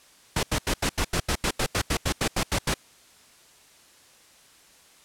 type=noise bursts; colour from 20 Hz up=pink; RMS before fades=-24 dBFS; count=16; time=0.36-2.741 s; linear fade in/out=5 ms; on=71 ms; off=83 ms; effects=white hiss -55 dBFS RMS until 5.04 s + low-pass 10000 Hz 12 dB/octave